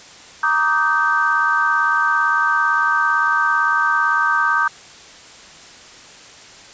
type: chord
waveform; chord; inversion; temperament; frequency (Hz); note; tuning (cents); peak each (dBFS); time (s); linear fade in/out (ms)
sine; Eb major seventh; second; just; 933.4 / 1166.7 / 1244.5 / 1555.6; Bb5 / D6 / Eb6 / G6; +2 / -12 / 0 / -14; -23 / -21 / -20 / -17; 0.43-4.68; 5
effects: white hiss -41 dBFS RMS until 6.73 s + resampled to 16000 Hz